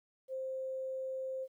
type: tone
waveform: sine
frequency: 525 Hz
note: C5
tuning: 6 cents sharp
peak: -36 dBFS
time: 0.28-1.48 s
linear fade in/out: 50 ms
effects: 12-bit